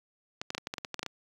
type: clicks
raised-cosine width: 0.2 ms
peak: -17 dBFS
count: 12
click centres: 0.415 / 0.504 / 0.549 / 0.58 / 0.671 / 0.739 / 0.782 / 0.848 / 0.943 / 0.993 / 1.03 / 1.063 s
effects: high-pass 100 Hz 12 dB/octave + 9-bit